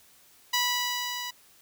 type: tone with level ramp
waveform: 10% pulse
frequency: 981 Hz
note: B5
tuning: 12 cents flat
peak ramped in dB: -14 to -25 dBFS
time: 0.53-1.31 s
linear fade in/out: 10 ms
effects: white hiss -58 dBFS RMS until 1.61 s